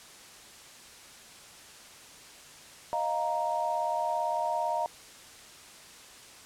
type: chord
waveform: sine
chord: Eb suspended second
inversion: none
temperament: just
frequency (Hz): 622.3 / 700 / 933.4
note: Eb5 / F5 / Bb5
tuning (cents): 0 / +4 / +2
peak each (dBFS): -33 / -32 / -30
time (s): 2.93-4.86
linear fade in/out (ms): 0
effects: white hiss -50 dBFS RMS until 6.45 s + low-pass 9000 Hz 12 dB/octave